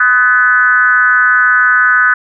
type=tone with frequency modulation; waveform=sine; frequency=1496 Hz; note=F#6; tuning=19 cents sharp; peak=-6 dBFS; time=0-2.14 s; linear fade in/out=5 ms; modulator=238 Hz; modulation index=0.93; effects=none